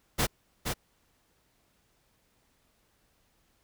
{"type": "noise with echo", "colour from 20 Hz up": "pink", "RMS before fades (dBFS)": -26, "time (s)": [0.18, 0.27], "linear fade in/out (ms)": 20, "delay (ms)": 470, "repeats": 1, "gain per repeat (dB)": -5, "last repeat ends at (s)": 0.74, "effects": ["pink hiss -70 dBFS RMS until 3.63 s"]}